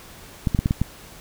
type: clicks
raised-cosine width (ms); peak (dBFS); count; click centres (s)
5; -7; 6; 0.472 / 0.548 / 0.59 / 0.659 / 0.709 / 0.816
effects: pink hiss -44 dBFS RMS until 1.2 s